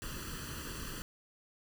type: noise with comb filter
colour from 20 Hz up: pink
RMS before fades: -42 dBFS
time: 0.02-1.02 s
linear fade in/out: 0 ms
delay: 0.67 ms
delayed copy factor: +0.8
effects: none